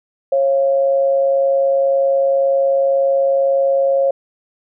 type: tone pair together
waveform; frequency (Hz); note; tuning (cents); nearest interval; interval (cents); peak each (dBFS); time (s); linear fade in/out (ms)
sine; 546 / 687.9; C#5 / F5; -26 / -26; major third; 400; -12 / -23; 0.32-4.11; 5
effects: none